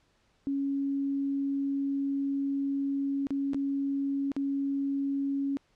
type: tone with dropouts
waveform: sine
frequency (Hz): 277.2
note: C#4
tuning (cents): 0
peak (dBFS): -27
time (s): 0.47-5.57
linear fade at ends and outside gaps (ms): 0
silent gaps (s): 3.269-3.306 / 3.534-3.545 / 4.318-4.365
effects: pink hiss -69 dBFS RMS until 5.75 s + low-pass 6000 Hz 12 dB/octave